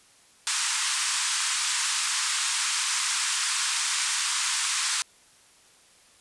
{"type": "band-pass noise", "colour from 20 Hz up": "white", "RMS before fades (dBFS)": -27, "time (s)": [0.47, 5.02], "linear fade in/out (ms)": 0, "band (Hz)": [950, 9400], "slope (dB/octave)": 48, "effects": ["white hiss -57 dBFS RMS until 6.2 s", "resampled to 24000 Hz"]}